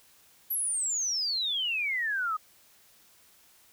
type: exponential sweep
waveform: sine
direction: down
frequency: 11950 to 1230 Hz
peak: -27 dBFS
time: 0.5-2.37 s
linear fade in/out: 10 ms
effects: white hiss -60 dBFS RMS until 3.72 s